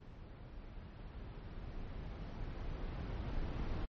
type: noise with level ramp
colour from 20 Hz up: brown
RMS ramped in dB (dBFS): -52 to -38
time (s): 0-3.86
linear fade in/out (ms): 20
effects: low-pass 4000 Hz 12 dB/octave + MP3 32 kbps